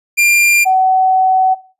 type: tone pair in turn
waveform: 45% pulse / sine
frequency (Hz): 2391 / 753.1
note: D7 / F#5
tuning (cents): +30 / +30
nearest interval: octave + minor sixth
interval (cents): 2000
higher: first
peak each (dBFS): -8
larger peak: neither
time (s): 0.17-0.65 / 0.65-1.55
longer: second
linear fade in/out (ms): 20
effects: noise-tail reverb RT60 0.4 s tail -21 dB re dry + resampled to 32000 Hz